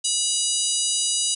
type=harmonic tone with a mistuned harmonic; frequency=969 Hz; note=B5; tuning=33 cents flat; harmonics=3 / 4 / 5 / 6 / 7 / 8 / 9 / 10; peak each=-29 / -29 / -29 / -29 / -29 / -29 / -29 / -29 dBFS; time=0.04-1.35 s; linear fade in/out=10 ms; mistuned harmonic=6; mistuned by=+49 cents; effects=none